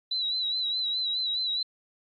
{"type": "tone with vibrato", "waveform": "sine", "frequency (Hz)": 3951, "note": "B7", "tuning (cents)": 0, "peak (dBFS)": -26, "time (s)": [0.11, 1.63], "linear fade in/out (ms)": 5, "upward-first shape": "sine", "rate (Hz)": 4.8, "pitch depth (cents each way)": 56, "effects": ["AAC 64 kbps"]}